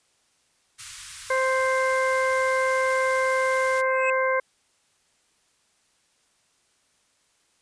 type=band-stop noise; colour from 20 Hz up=white; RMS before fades=-38 dBFS; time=0.78-3.82 s; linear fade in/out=20 ms; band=120 to 1100 Hz; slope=48 dB/octave
type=harmonic tone; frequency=523.3 Hz; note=C5; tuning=in tune; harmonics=1 / 2 / 3 / 4; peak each=-23 / -26 / -28 / -29 dBFS; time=1.3-4.4 s; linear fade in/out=5 ms
type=tone with exponential growth; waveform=triangle; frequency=2576 Hz; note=E7; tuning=41 cents flat; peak=-21 dBFS; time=3.82-4.1 s; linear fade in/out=2 ms; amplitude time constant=60 ms
effects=white hiss -66 dBFS RMS until 7.61 s + resampled to 22050 Hz